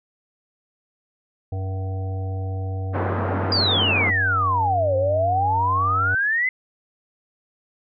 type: harmonic tone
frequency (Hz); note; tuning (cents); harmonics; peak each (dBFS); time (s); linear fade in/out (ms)
95.1; F#2; +48; 1 / 3 / 5 / 7 / 8; -24 / -40 / -38 / -41 / -40; 1.52-6.15; 5
type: band-pass noise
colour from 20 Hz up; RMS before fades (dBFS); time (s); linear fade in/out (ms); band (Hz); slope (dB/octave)
pink; -26; 2.93-4.11; 20; 180 to 1500; 24
type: exponential two-way sweep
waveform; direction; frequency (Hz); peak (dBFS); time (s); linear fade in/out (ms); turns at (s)
sine; down then up; 4903 to 523.3 to 2071; -18; 3.52-6.49; 2; 4.96
effects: none